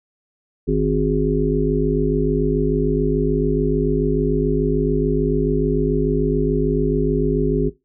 harmonic tone with a mistuned harmonic, 52.4 Hz, G#1, 16 cents sharp, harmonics 1 / 3 / 5 / 7 / 8, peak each -22 / -22 / -22 / -22 / -22 dBFS, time 0.67-7.7 s, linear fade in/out 20 ms, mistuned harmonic 8, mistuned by -23 cents, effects noise-tail reverb RT60 0.2 s tail -18 dB re dry

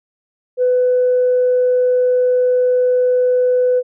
sine tone, 500 Hz, B4, 21 cents sharp, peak -10 dBFS, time 0.57-3.83 s, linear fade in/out 50 ms, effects tanh soft clip ceiling -7 dBFS

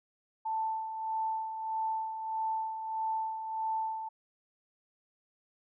sine tone with tremolo, 884 Hz, A5, 8 cents sharp, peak -29 dBFS, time 0.45-4.09 s, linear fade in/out 10 ms, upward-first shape sine, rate 1.6 Hz, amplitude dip 55%, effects none

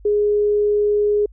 sine tone, 415.3 Hz, G#4, in tune, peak -14 dBFS, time 0.05-1.26 s, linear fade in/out 5 ms, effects added 50 Hz sine -41 dBFS peak until 1.32 s

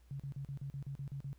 sine tone bursts, 138.59 Hz, C#3, in tune, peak -39 dBFS, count 10, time 0.11-1.33 s, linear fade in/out 0 ms, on 86 ms, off 40 ms, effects added 60 Hz sine -60 dBFS peak until 1.38 s + pink hiss -73 dBFS RMS until 1.38 s

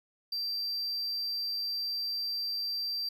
triangle tone, 4699 Hz, D8, in tune, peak -30 dBFS, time 0.32-3.09 s, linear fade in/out 5 ms, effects none

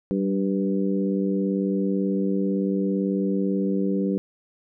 harmonic tone with a mistuned harmonic, 98 Hz, G2, in tune, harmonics 2 / 3 / 4 / 5, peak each -23 / -27 / -29 / -31 dBFS, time 0.11-4.18 s, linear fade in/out 0 ms, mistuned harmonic 2, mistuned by -24 cents, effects none

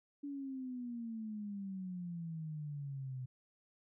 sine exponential sweep, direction down, 288.1 to 126.2 Hz, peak -40 dBFS, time 0.23-3.26 s, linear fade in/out 10 ms, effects none

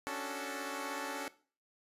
10% pulse chord, D major seventh, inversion third, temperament equal, 277.2 / 293.7 / 370 / 440 Hz, C#4 / D4 / F#4 / A4, 0 / 0 / 0 / 0 cents, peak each -33 / -37 / -37 / -35 dBFS, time 0.07-1.28 s, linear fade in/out 0 ms, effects noise-tail reverb RT60 0.4 s tail -18 dB re dry + resampled to 32000 Hz

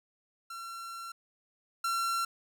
45% pulse tone pair in turn, 1360 / 1360 Hz, F6 / F6, -46 / -46 cents, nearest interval unison, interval 0 cents, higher neither, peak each -40 / -29 dBFS, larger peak second, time 0.5-1.12 / 1.84-2.25 s, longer first, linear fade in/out 5 ms, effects none

